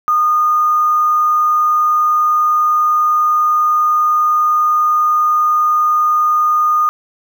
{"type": "tone with quantisation", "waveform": "sine", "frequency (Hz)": 1225, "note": "D#6", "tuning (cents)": -27, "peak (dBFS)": -10, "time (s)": [0.08, 6.89], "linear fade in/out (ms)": 0, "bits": 6, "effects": []}